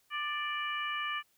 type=harmonic tone with a mistuned harmonic; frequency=587.3 Hz; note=D5; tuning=in tune; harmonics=2 / 3 / 4 / 5; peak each=-36 / -38 / -39 / -40 dBFS; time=0.1-1.23 s; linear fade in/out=50 ms; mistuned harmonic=2; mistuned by=+19 cents; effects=white hiss -71 dBFS RMS until 1.37 s